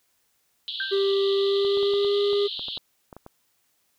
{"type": "band-pass noise", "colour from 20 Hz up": "white", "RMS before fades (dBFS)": -33, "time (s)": [0.68, 2.78], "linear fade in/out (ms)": 0, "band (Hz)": [3000, 4200], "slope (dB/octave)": 96}
{"type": "tone with exponential decay", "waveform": "sine", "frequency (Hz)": 1568, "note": "G6", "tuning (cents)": 0, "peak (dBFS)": -24, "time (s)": [0.8, 1.14], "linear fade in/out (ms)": 2, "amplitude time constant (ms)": 72}
{"type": "tone with pitch glide", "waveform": "triangle", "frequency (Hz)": [394, 405.8], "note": ["G4", "G#4"], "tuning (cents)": [9, -40], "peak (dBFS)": -18, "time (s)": [0.91, 2.48], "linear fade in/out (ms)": 20, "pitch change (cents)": 51, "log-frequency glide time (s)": [1.33, 2.19]}
{"type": "clicks", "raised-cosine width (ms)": 1, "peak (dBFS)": -27, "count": 12, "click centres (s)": [1.649, 1.773, 1.83, 1.937, 2.048, 2.331, 2.594, 2.684, 2.774, 3.128, 3.166, 3.264]}
{"effects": ["white hiss -69 dBFS RMS until 3.98 s"]}